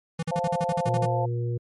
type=tone bursts; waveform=square; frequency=164.81 Hz; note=E3; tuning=in tune; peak=-26 dBFS; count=11; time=0.19-1.058 s; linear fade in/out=5 ms; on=38 ms; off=45 ms
type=chord; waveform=sine; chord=F major; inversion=second; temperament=equal; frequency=523.3 / 698.5 / 880 Hz; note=C5 / F5 / A5; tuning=0 / 0 / 0 cents; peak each=-28 / -29 / -30 dBFS; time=0.31-1.26 s; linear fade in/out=10 ms
type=harmonic tone; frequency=119.3 Hz; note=A#2; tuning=41 cents sharp; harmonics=1 / 3 / 4; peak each=-25 / -35 / -37 dBFS; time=0.86-1.58 s; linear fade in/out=10 ms
effects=MP3 48 kbps